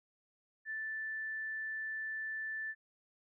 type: tone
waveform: sine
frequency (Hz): 1760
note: A6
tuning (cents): 0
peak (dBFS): -37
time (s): 0.65-2.75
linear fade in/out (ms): 50
effects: none